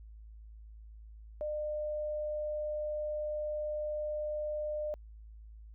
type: tone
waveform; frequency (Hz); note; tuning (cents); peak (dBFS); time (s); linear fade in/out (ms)
sine; 603; D5; +46; -33; 1.41-4.94; 0
effects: added 54 Hz sine -48 dBFS peak until 5.74 s